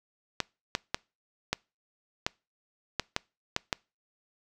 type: clicks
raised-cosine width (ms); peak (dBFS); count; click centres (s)
0.2; -9; 9; 0.403 / 0.751 / 0.945 / 1.53 / 2.265 / 2.997 / 3.164 / 3.564 / 3.728
effects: noise-tail reverb RT60 0.3 s tail -26 dB re dry